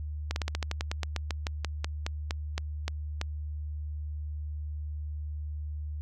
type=slowing click train; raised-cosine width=0.2 ms; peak=-14 dBFS; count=20; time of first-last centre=0.31-3.214 s; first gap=51 ms; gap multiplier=1.11; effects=added 75 Hz sine -33 dBFS peak until 6.01 s